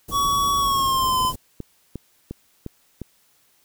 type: band-stop noise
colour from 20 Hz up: pink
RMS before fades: -33 dBFS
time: 0.08-1.36 s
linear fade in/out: 10 ms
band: 450 to 8300 Hz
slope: 12 dB/octave
type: tone with pitch glide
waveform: square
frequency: 1127 to 1021.6 Hz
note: C#6 to C6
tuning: +28 to -42 cents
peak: -19 dBFS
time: 0.11-1.33 s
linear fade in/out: 50 ms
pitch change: -170 cents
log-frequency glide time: 0.58-1.19 s
type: click train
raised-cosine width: 3 ms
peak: -18 dBFS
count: 6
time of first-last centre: 1.25-3.017 s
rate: 2.83 Hz
effects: white hiss -61 dBFS RMS until 3.64 s